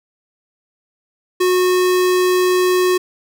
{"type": "tone", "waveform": "square", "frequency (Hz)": 364.9, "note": "F#4", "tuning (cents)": -24, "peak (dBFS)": -13, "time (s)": [1.4, 2.98], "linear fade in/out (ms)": 10, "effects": []}